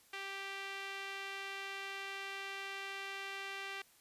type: tone with band-pass filter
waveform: sawtooth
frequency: 392 Hz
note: G4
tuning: in tune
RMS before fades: -44 dBFS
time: 0.13-3.82 s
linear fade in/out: 5 ms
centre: 2400 Hz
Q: 1.5
effects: white hiss -66 dBFS RMS until 4 s + resampled to 32000 Hz